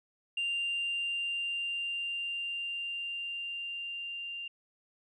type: tone with level ramp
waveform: sine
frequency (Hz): 2788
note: F7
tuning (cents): -4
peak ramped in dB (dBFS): -28 to -37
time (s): 0.37-4.48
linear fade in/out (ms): 5
effects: tanh soft clip ceiling -27 dBFS